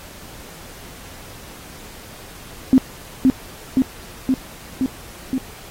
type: tone with echo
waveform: sine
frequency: 261.3 Hz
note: C4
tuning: 2 cents flat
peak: -7 dBFS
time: 2.73-2.78 s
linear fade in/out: 0 ms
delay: 520 ms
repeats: 5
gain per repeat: -2 dB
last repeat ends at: 5.38 s
effects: pink hiss -40 dBFS RMS until 5.7 s + AAC 48 kbps